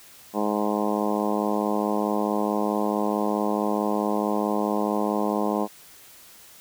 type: harmonic tone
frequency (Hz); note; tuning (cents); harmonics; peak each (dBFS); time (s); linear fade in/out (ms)
104.6; G#2; +13; 2 / 3 / 4 / 5 / 6 / 7 / 8 / 9 / 10; -27 / -29 / -30 / -31 / -32 / -32 / -33 / -34 / -34; 0.33-5.68; 50
effects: white hiss -49 dBFS RMS until 6.6 s